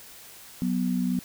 sine tone pair together, 184.8 / 246.7 Hz, F#3 / B3, -2 / -2 cents, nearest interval perfect fourth, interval 500 cents, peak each -26 dBFS, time 0.62-1.19 s, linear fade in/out 0 ms, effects white hiss -47 dBFS RMS until 1.24 s

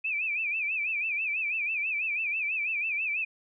sine tone with vibrato, 2482 Hz, D#7, 5 cents flat, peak -27 dBFS, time 0.04-3.25 s, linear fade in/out 10 ms, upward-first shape sine, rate 6.1 Hz, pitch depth 130 cents each way, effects none

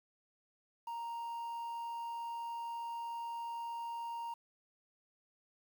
triangle tone with quantisation, 932.3 Hz, A#5, in tune, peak -37 dBFS, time 0.87-4.34 s, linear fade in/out 5 ms, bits 10, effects none

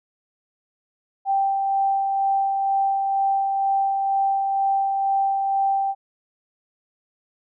sine tone with tremolo, 784 Hz, G5, in tune, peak -17 dBFS, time 1.25-5.95 s, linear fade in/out 50 ms, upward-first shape sine, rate 2.1 Hz, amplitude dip 30%, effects none

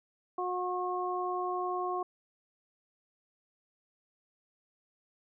harmonic tone, 362.2 Hz, F#4, 37 cents flat, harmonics 1 / 2 / 3, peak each -35 / -35 / -35 dBFS, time 0.38-2.03 s, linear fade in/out 5 ms, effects none

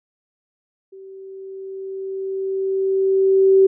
sine tone with level ramp, 385.1 Hz, G4, 31 cents flat, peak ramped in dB -37 to -8 dBFS, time 0.92-3.67 s, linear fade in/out 10 ms, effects none

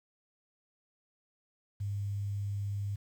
sine tone with quantisation, 100.9 Hz, G#2, 49 cents flat, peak -32 dBFS, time 1.8-2.96 s, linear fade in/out 10 ms, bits 10, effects none

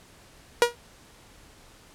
sawtooth tone with exponential decay, 478 Hz, A#4, 43 cents sharp, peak -8 dBFS, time 0.62-0.75 s, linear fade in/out 1 ms, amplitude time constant 27 ms, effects pink hiss -53 dBFS RMS until 1.94 s + low-pass 11000 Hz 12 dB/octave

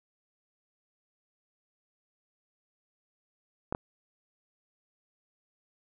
clicks, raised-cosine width 1 ms, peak -17 dBFS, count 2, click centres 3.725 / 3.749 s, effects none

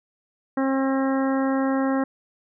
harmonic tone, 268.1 Hz, C4, 42 cents sharp, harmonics 1 / 2 / 3 / 4 / 5 / 6 / 7, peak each -21 / -27 / -31 / -33 / -35 / -37 / -38 dBFS, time 0.57-2.04 s, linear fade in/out 5 ms, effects none

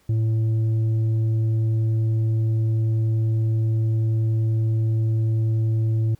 sine tone with tanh clipping, 111.2 Hz, A2, 19 cents sharp, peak -19 dBFS, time 0.09-6.15 s, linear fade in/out 5 ms, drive 5 dB, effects pink hiss -61 dBFS RMS until 6.19 s

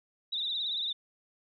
sine tone with vibrato, 3729 Hz, A#7, in tune, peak -30 dBFS, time 0.32-0.93 s, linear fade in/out 10 ms, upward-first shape triangle, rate 18 Hz, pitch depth 110 cents each way, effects none

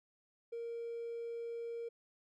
triangle tone with hard clipping, 466.2 Hz, A#4, in tune, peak -40 dBFS, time 0.52-1.89 s, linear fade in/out 10 ms, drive 4 dB, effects none

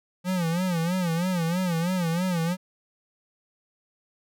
square tone with vibrato, 174.61 Hz, F3, in tune, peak -24 dBFS, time 0.24-2.57 s, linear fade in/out 50 ms, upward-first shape sine, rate 3.1 Hz, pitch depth 120 cents each way, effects none

